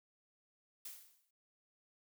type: noise with exponential decay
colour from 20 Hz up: blue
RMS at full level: -45 dBFS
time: 0.85-1.31 s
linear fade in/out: 5 ms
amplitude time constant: 100 ms
effects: none